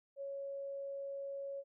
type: tone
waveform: sine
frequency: 554.4 Hz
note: C#5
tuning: in tune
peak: -40 dBFS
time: 0.16-1.64 s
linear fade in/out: 50 ms
effects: none